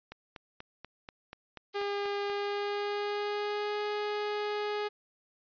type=click train; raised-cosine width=0.3 ms; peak=-27 dBFS; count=10; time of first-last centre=0.12-2.299 s; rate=4.13 Hz
type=noise with tremolo; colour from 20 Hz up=violet; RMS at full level=-39 dBFS; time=1.73-4.63 s; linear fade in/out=5 ms; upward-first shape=sine; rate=17 Hz; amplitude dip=95%
type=tone with pitch glide; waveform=sawtooth; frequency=404.7 to 417 Hz; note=G#4 to G#4; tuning=-45 to +7 cents; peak=-27 dBFS; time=1.74-4.89 s; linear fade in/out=20 ms; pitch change=+52 cents; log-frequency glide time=2.24-3.81 s
effects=resampled to 11025 Hz